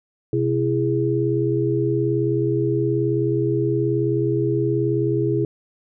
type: tone cluster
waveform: sine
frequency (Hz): 127.9 / 334.5 / 413.4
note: C3 / E4 / G#4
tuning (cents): -39 / +25 / -8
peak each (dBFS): -22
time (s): 0.33-5.45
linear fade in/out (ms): 2
effects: none